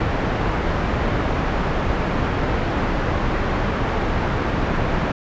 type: low-pass noise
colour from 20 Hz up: pink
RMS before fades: -21 dBFS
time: 0-5.12 s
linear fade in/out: 5 ms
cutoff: 1700 Hz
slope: 12 dB/octave
effects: resampled to 16000 Hz